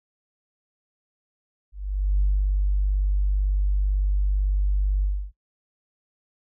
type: tone with ADSR envelope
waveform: sine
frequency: 48.99 Hz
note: G1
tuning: in tune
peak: -16 dBFS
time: 1.72-5.32 s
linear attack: 480 ms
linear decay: 250 ms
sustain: -2 dB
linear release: 290 ms
effects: noise-tail reverb RT60 0.1 s tail -21 dB re dry + tanh soft clip ceiling -13 dBFS